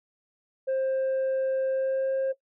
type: tone with pitch glide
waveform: sine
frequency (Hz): 529 to 533.6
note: C5 to C5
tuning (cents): +19 to +34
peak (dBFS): -21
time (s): 0.67-2.33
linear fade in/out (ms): 20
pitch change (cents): +15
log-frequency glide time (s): 1.7-2.13
effects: noise-tail reverb RT60 0.1 s tail -18 dB re dry + tanh soft clip ceiling -23 dBFS